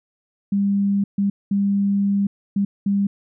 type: tone bursts at uneven times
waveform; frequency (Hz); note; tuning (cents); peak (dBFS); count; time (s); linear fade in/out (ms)
sine; 199.7; G3; +32; -16; 5; 0.52-1.04 / 1.18-1.3 / 1.51-2.27 / 2.56-2.65 / 2.86-3.07; 5
effects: none

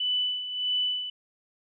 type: tone with tremolo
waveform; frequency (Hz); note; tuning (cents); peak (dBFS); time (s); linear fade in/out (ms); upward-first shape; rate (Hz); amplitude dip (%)
sine; 2987; F#7; +16; -23; 0-1.1; 5; sine; 1.6; 65
effects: none

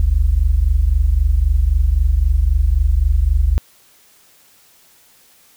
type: tone pair together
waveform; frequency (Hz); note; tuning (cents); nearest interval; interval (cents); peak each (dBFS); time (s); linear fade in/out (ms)
sine; 47.79 / 71.6; G1 / D2; -43 / -43; perfect fifth; 700; -14; 0-3.58; 0
effects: white hiss -51 dBFS RMS until 5.56 s

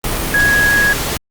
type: tone in noise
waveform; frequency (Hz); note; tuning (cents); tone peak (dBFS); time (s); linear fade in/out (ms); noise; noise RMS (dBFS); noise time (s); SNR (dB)
sine; 1661.2; G#6; 0; -10; 0.34-0.93; 2; pink; -19; 0.04-1.17; +6
effects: Opus 32 kbps

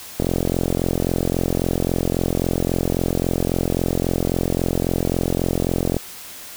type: click train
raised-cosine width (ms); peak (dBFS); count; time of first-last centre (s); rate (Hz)
2; -6; 253; 0.2-5.967; 43.7
effects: white hiss -37 dBFS RMS until 6.56 s

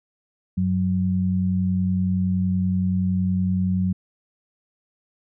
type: tone pair together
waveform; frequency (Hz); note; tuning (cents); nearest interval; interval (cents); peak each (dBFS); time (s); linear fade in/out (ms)
sine; 94.33 / 185; F#2 / F#3; +34 / 0; octave; 1166; -24 / -20; 0.57-3.93; 10
effects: none

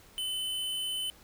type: tone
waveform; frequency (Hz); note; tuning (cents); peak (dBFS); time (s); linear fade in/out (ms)
square; 3032; F#7; +42; -32; 0.18-1.1; 0
effects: pink hiss -57 dBFS RMS until 1.23 s

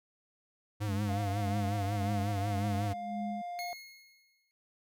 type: tone with vibrato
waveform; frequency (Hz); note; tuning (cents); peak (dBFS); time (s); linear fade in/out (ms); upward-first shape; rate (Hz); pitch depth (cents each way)
square; 100.8; G2; +49; -32; 0.8-2.94; 20; triangle; 5.5; 110
type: tone with tremolo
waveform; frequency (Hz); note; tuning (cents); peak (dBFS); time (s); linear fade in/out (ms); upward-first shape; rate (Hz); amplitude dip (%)
sine; 207.7; G#3; 0; -34; 0.88-3.42; 10; sine; 1.8; 80
type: tone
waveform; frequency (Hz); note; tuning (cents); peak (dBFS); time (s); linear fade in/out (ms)
triangle; 703; F5; +11; -35; 1.09-3.73; 0
type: tone with exponential decay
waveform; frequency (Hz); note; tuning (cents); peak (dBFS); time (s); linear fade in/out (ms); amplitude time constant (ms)
25% pulse; 2161; C#7; -45; -34; 3.59-4.51; 0; 200
effects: none

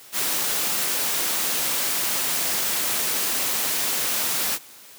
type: noise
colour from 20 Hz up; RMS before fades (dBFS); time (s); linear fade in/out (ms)
white; -24; 0.12-4.59; 50
effects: white hiss -46 dBFS RMS until 4.98 s + high-pass 150 Hz 12 dB/octave

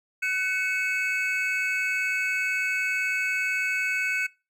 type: tone cluster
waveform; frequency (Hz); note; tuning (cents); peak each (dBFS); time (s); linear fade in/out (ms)
triangle; 1505 / 2221 / 2583; F#6 / C#7 / E7; +29 / +3 / -36; -27; 0.22-4.27; 10
effects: noise-tail reverb RT60 0.3 s tail -24 dB re dry

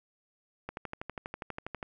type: click train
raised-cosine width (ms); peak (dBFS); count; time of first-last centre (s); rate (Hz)
0.5; -22; 15; 0.69-1.828; 12.3
effects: none

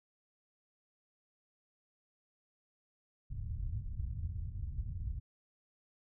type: low-pass noise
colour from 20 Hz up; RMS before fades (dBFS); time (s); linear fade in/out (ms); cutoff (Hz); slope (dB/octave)
white; -39; 3.3-5.2; 10; 100; 24
effects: none

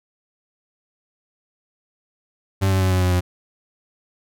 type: tone with pitch steps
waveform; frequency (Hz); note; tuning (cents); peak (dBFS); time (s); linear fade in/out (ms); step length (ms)
40% pulse; 96.6 / 95.16 / 93.74 / 92.34 / 90.97 / 89.61; G2 / F#2 / F#2 / F#2 / F#2 / F2; -25 / +49 / +23 / -3 / -29 / +45; -15; 2.61-3.21; 20; 100
effects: none

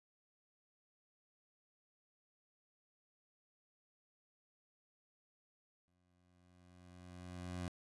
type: tone with exponential growth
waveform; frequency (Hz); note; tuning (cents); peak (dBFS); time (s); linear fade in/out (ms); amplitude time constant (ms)
20% pulse; 89.6; F2; +45; -35; 5.88-7.68; 0; 390
effects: resampled to 24000 Hz

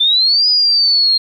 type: exponential two-way sweep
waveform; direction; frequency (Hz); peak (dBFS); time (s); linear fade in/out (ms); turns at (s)
sine; up then down; 3520 to 4978 to 4202; -9; 0-1.18; 10; 0.48
effects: 8-bit

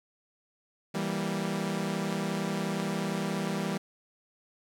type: chord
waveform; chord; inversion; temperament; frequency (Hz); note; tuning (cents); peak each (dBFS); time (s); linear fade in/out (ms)
sawtooth; E diminished; none; equal; 164.81 / 196 / 233.1; E3 / G3 / Bb3; 0 / 0 / 0; -30 / -28 / -33; 0.94-3.78; 10
effects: low-pass 11000 Hz 12 dB/octave + 10-bit

